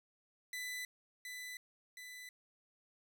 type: tone with echo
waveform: sawtooth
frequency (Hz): 1996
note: B6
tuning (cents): +18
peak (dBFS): -37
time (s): 0.53-0.85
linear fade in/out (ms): 2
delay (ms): 720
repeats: 2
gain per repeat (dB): -4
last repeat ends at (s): 2.29
effects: none